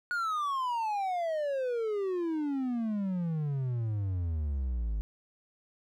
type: exponential sweep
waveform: triangle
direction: down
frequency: 1462 to 50.8 Hz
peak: -27 dBFS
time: 0.11-5.01 s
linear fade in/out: 0 ms
effects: none